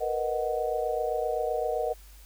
sine chord, B major seventh, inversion third, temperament equal, 466.2 / 493.9 / 622.3 / 740 Hz, A#4 / B4 / D#5 / F#5, 0 / 0 / 0 / 0 cents, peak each -31 / -33 / -31 / -32 dBFS, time 0-1.94 s, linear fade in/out 20 ms, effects added 50 Hz sine -48 dBFS peak until 2.25 s + white hiss -56 dBFS RMS until 2.25 s

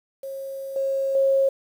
sine tone with level steps, 542 Hz, C#5, 39 cents flat, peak -30 / -21 / -16 dBFS, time 0.23-1.49 s, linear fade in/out 5 ms, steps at 0.76 / 1.15 s, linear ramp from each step 2 ms, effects 8-bit

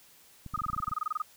clicks, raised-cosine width 5 ms, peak -29 dBFS, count 11, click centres 0.463 / 0.538 / 0.577 / 0.618 / 0.664 / 0.7 / 0.732 / 0.765 / 0.802 / 0.88 / 0.915 s
sine tone bursts, 1249 Hz, D#6, 6 cents sharp, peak -27 dBFS, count 15, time 0.54-1.221 s, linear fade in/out 5 ms, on 23 ms, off 24 ms
effects white hiss -58 dBFS RMS until 1.36 s

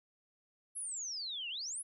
sine exponential two-way sweep, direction down then up, 11175 to 2682 to 11175 Hz, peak -38 dBFS, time 0.75-1.83 s, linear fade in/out 20 ms, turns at 1.49 s, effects none

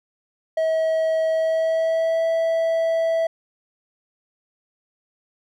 triangle tone with pitch glide, 642 to 656.2 Hz, E5 to E5, -46 to -8 cents, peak -16 dBFS, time 0.57-3.27 s, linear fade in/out 5 ms, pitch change +38 cents, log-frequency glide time 1.3-2.26 s, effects none

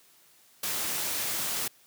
white noise, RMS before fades -31 dBFS, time 0.63-1.68 s, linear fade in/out 5 ms, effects white hiss -60 dBFS RMS until 1.86 s + high-pass 100 Hz 12 dB/octave

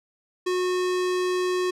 square tone, 364.3 Hz, F#4, 27 cents flat, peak -23 dBFS, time 0.46-1.71 s, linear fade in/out 10 ms, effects low-pass 8000 Hz 12 dB/octave

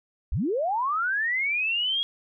sine linear sweep, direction up, 37.06 to 3322 Hz, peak -23 dBFS, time 0.32-2.03 s, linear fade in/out 0 ms, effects none

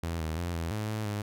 sawtooth tone with pitch steps, 83.7 / 79.3 / 86.7 / 82.9 / 106.9 / 108.4 / 103.7 Hz, E2 / D#2 / F2 / E2 / A2 / A2 / G#2, +27 / +33 / -12 / +10 / -49 / -25 / -2 cents, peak -27 dBFS, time 0.03-1.22 s, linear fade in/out 5 ms, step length 170 ms, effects none

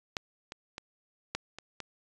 clicks, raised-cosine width 0.2 ms, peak -14 / -23 / -22 / -14 / -25 / -21 dBFS, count 6, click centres 0.168 / 0.521 / 0.781 / 1.35 / 1.586 / 1.803 s, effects resampled to 22050 Hz

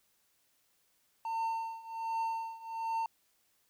triangle tone with tremolo, 905 Hz, A5, 48 cents sharp, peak -28 dBFS, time 1.25-3.06 s, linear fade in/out 2 ms, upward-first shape triangle, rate 1.3 Hz, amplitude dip 90%, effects white hiss -73 dBFS RMS until 3.69 s

